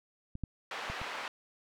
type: clicks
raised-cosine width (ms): 5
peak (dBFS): -28 / -23 / -28 / -31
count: 4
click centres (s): 0.354 / 0.437 / 0.9 / 1.016
type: band-pass noise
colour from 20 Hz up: pink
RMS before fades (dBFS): -40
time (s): 0.71-1.28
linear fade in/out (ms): 2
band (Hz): 770 to 2900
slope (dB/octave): 12
effects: none